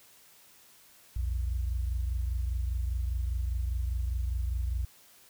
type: tone pair together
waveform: sine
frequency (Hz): 60.3 / 85.28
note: B1 / F2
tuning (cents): -41 / -41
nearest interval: tritone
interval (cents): 600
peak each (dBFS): -28 / -35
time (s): 1.16-4.85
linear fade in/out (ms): 5
effects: tanh soft clip ceiling -21 dBFS + white hiss -58 dBFS RMS until 5.29 s